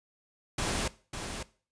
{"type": "noise with echo", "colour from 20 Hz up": "pink", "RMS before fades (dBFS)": -31, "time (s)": [0.58, 0.88], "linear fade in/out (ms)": 5, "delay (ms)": 550, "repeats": 1, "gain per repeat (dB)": -7, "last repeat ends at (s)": 1.43, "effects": ["noise-tail reverb RT60 0.4 s tail -19 dB re dry", "resampled to 22050 Hz"]}